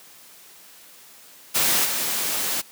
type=noise with level steps; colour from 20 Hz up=white; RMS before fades=-20 / -25 dBFS; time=1.54-2.62 s; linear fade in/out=20 ms; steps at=1.84 s; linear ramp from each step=20 ms; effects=white hiss -48 dBFS RMS until 2.71 s + high-pass 150 Hz 12 dB/octave